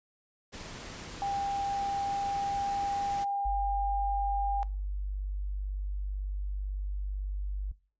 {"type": "noise", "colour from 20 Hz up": "pink", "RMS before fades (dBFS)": -43, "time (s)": [0.52, 3.25], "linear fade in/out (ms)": 20}
{"type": "tone with pitch glide", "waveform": "sine", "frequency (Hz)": [797, 801.6], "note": ["G5", "G5"], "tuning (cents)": [28, 38], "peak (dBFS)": -29, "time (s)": [1.22, 4.63], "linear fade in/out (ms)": 0, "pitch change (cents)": 10, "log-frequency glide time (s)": [1.96, 3.39]}
{"type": "tone", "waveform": "sine", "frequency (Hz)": 49, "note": "G1", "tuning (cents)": 0, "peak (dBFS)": -30, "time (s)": [3.45, 7.72], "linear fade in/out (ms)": 10}
{"effects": ["noise-tail reverb RT60 0.4 s tail -22 dB re dry", "resampled to 16000 Hz"]}